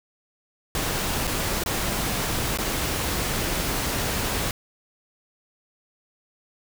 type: noise with dropouts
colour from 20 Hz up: pink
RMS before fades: -26 dBFS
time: 0.75-4.51 s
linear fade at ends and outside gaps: 1 ms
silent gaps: 1.271-1.275 / 1.637-1.661 / 2.574-2.586 s
effects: none